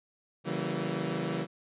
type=chord; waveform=20% pulse; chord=C# diminished seventh; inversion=none; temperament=equal with one note detuned; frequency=138.59 / 164.81 / 191.3 / 233.1 Hz; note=C#3 / E3 / G3 / Bb3; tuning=0 / 0 / -42 / 0 cents; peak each=-33 / -29 / -31 / -34 dBFS; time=0.44-1.47 s; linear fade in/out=50 ms; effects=resampled to 8000 Hz